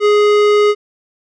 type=tone with tanh clipping; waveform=sine; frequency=416.5 Hz; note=G#4; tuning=5 cents sharp; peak=-10 dBFS; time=0-0.75 s; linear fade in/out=50 ms; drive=18 dB; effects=none